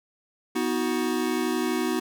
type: chord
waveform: square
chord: B major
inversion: none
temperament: equal with one note detuned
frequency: 246.9 / 317.8 / 370 Hz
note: B3 / D#4 / F#4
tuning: 0 / +37 / 0 cents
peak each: -29 dBFS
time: 0.55-2 s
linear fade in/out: 10 ms
effects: none